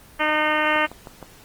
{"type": "harmonic tone", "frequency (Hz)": 305.5, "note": "D#4", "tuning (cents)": -32, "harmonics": [1, 2, 3, 4, 5, 6, 7, 8, 9, 10], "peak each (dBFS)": [-29, -25, -25, -25, -26, -25, -26, -33, -29, -32], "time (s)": [0.19, 0.87], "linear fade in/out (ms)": 20}
{"type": "click train", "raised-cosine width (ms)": 1, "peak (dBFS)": -22, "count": 4, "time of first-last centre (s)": [0.76, 1.227], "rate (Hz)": 6.42}
{"effects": ["pink hiss -48 dBFS RMS until 1.44 s", "Opus 24 kbps"]}